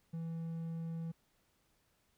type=tone; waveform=triangle; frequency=164.81 Hz; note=E3; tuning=in tune; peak=-36 dBFS; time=0.13-1.12 s; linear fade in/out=10 ms; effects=pink hiss -75 dBFS RMS until 2.17 s